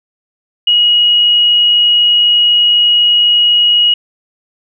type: tone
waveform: sine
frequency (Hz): 2898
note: F#7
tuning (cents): -37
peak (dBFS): -6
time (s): 0.67-3.94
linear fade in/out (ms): 5
effects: none